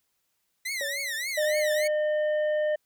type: tone with vibrato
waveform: sawtooth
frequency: 1975.5 Hz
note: B6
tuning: in tune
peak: -26 dBFS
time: 0.65-1.88 s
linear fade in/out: 10 ms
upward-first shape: triangle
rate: 3.5 Hz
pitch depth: 220 cents each way
type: tone with exponential decay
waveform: sine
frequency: 563 Hz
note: C#5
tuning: 27 cents sharp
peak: -30 dBFS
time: 0.81-1.41 s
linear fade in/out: 1 ms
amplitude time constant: 130 ms
type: harmonic tone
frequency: 607 Hz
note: D#5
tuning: 43 cents flat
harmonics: 1 / 3 / 5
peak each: -23 / -36 / -49 dBFS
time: 1.37-2.76 s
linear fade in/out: 10 ms
effects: white hiss -75 dBFS RMS until 2.85 s